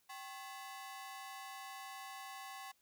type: ring-modulated tone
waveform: sawtooth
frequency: 932.3 Hz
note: A#5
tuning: in tune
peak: -40 dBFS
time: 0.09-2.72 s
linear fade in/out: 10 ms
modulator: 153 Hz
effects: white hiss -75 dBFS RMS until 2.81 s